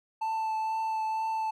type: tone with vibrato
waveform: triangle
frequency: 882 Hz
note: A5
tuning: 4 cents sharp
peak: -26 dBFS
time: 0.21-1.51 s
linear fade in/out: 10 ms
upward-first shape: triangle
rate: 2.1 Hz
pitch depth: 14 cents each way
effects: none